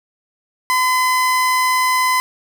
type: tone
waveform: 30% pulse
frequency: 1017 Hz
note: C6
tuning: 50 cents flat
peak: -11 dBFS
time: 0.7-2.2 s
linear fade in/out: 0 ms
effects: none